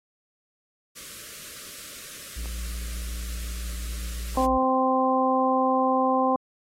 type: band-stop noise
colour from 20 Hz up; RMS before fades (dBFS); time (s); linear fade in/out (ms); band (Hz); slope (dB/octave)
white; -40; 0.95-4.47; 20; 640 to 1100; 96
type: tone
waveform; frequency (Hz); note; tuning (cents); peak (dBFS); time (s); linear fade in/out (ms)
triangle; 57.9; A#1; -11; -28; 2.36-4.58; 10
type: clicks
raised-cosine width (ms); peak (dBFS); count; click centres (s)
1; -30; 2; 2.458 / 4.626
type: harmonic tone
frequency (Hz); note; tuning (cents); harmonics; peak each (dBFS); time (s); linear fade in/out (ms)
260.4; C4; -8; 1 / 2 / 3 / 4; -25 / -25 / -25 / -25; 4.37-6.36; 2
effects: low-pass 12000 Hz 12 dB/octave + AAC 48 kbps